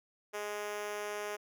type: tone with high-pass filter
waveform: 5% pulse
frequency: 207.7 Hz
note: G#3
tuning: in tune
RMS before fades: -39 dBFS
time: 0.33-1.37 s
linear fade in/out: 20 ms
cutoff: 460 Hz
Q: 3.5
effects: none